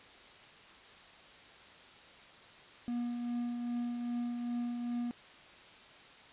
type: tone with tremolo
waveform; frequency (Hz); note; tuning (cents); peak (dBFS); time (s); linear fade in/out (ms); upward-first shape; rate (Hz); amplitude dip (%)
triangle; 240; B3; -49; -30; 2.88-5.11; 0; triangle; 2.5; 40
effects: white hiss -55 dBFS RMS until 6.32 s + resampled to 8000 Hz

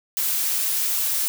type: noise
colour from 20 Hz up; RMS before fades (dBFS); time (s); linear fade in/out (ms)
blue; -23; 0.17-1.28; 0
effects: none

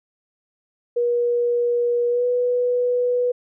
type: tone with pitch glide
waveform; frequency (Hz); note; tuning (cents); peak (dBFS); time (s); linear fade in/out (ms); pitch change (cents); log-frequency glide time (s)
sine; 479.8 to 491.6; A#4 to B4; +50 to -8; -17; 0.96-3.32; 10; +42; 2.09-2.25
effects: none

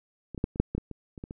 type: clicks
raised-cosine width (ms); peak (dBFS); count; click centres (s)
3; -25 / -23 / -12 / -26 / -8 / -17 / -18 / -25 / -29 / -24 / -25; 11; 0.347 / 0.378 / 0.441 / 0.559 / 0.6 / 0.75 / 0.78 / 0.913 / 1.178 / 1.239 / 1.309
effects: none

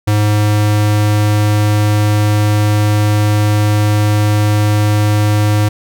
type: tone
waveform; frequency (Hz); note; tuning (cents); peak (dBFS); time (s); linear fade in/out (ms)
square; 105; G#2; +19; -10; 0.07-5.69; 10
effects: none

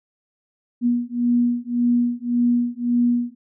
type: beating tone pair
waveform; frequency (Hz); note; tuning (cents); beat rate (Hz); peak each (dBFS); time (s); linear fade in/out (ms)
sine; 240.1 / 241.9; B3 / B3; -49 / -36; 1.8; -20 / -20; 0.81-3.35; 50
effects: none

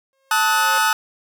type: tone with exponential growth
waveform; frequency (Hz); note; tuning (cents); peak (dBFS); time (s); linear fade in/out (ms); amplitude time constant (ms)
sawtooth; 538; C5; +48; -24; 0.13-0.78; 0; 140
type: chord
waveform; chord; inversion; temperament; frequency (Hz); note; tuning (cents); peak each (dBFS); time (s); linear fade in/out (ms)
40% pulse; D# diminished; second; equal with one note detuned; 880 / 1269.2 / 1480; A5 / D#6 / F#6; 0 / +34 / 0; -19; 0.31-0.93; 2
effects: none

